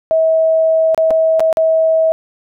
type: tone with dropouts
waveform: sine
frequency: 644 Hz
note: E5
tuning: 41 cents flat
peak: -9 dBFS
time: 0.11-2.12 s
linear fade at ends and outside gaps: 0 ms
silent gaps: 0.946-0.977 / 1.106-1.11 / 1.396-1.404 / 1.528-1.571 s
effects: none